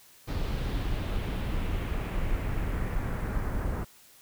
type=noise with low-pass filter sweep; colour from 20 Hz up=brown; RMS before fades=-30 dBFS; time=0.27-3.85 s; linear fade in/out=20 ms; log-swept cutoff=4400 to 1500 Hz; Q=1.6; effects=white hiss -56 dBFS RMS until 4.21 s